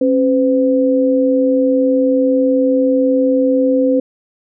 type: tone pair together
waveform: sine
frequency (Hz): 270.7 / 509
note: C#4 / C5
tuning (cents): -41 / -48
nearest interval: major seventh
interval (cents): 1093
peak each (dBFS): -13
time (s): 0.01-4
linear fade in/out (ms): 5
effects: none